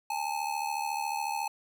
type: ring-modulated tone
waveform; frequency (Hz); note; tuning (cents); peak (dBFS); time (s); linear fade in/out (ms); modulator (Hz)
square; 855; A5; -50; -28; 0.1-1.48; 2; 37
effects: none